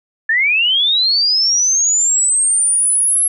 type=linear sweep; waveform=sine; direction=up; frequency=1732 to 11175 Hz; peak=-11 dBFS; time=0.29-3.28 s; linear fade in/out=5 ms; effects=none